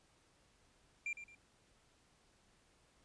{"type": "tone with echo", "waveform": "triangle", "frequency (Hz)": 2377, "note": "D7", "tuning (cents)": 20, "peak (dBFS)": -36, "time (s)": [1.06, 1.13], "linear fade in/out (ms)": 2, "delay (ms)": 110, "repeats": 2, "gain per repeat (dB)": -10, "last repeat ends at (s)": 1.35, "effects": ["pink hiss -71 dBFS RMS until 3.04 s", "resampled to 22050 Hz"]}